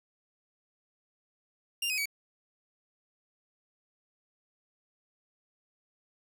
sawtooth tone with pitch steps, 2794 / 2518 / 2269 Hz, F7 / D#7 / C#7, 0 / +20 / +40 cents, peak -26 dBFS, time 1.82-2.057 s, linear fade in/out 5 ms, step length 79 ms, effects none

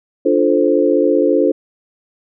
sine chord, D minor seventh, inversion none, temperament equal, 293.7 / 349.2 / 440 / 523.3 Hz, D4 / F4 / A4 / C5, 0 / 0 / 0 / 0 cents, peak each -16 dBFS, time 0.25-1.52 s, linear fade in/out 10 ms, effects none

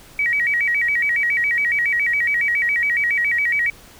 sine tone with vibrato, 2082 Hz, C7, 9 cents flat, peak -16 dBFS, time 0.19-3.7 s, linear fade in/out 2 ms, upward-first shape square, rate 7.2 Hz, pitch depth 160 cents each way, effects pink hiss -45 dBFS RMS until 3.99 s

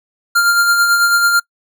square tone with tremolo, 1396.9 Hz, F6, in tune, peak -9 dBFS, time 0.35-1.4 s, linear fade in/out 10 ms, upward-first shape sine, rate 9.1 Hz, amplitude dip 40%, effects noise-tail reverb RT60 0.1 s tail -25 dB re dry

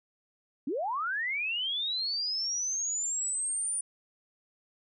sine linear sweep, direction up, 238.5 to 9450 Hz, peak -29 dBFS, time 0.67-3.81 s, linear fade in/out 5 ms, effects none

